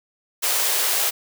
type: high-pass noise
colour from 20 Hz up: white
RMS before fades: -21 dBFS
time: 0.42-1.11 s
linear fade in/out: 20 ms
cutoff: 380 Hz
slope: 48 dB/octave
effects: none